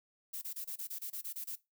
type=noise bursts; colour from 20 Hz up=violet; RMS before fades=-41 dBFS; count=11; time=0.33-1.558 s; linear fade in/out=10 ms; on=88 ms; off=26 ms; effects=noise-tail reverb RT60 0.2 s tail -18 dB re dry